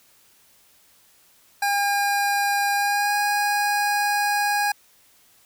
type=tone with pitch glide; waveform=25% pulse; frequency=808 to 822.1 Hz; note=G#5 to G#5; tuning=-48 to -18 cents; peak=-16 dBFS; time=1.62-4.72 s; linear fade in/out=5 ms; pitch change=+30 cents; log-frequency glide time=2.75-3.14 s; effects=white hiss -57 dBFS RMS until 5.45 s